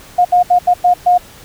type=tone bursts at uneven times; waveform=sine; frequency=715 Hz; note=F5; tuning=41 cents sharp; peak=-6 dBFS; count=6; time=0.18-0.25 / 0.32-0.43 / 0.5-0.59 / 0.67-0.74 / 0.84-0.94 / 1.06-1.18 s; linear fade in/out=10 ms; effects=pink hiss -39 dBFS RMS until 1.44 s